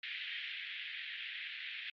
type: band-pass noise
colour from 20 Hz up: pink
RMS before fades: -43 dBFS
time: 0.03-1.9 s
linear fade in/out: 2 ms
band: 1800 to 3600 Hz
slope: 48 dB/octave
effects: Opus 48 kbps